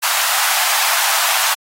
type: high-pass noise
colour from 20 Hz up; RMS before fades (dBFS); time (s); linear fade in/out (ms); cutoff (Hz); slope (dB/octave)
pink; -17; 0.02-1.55; 20; 710; 48
effects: AAC 48 kbps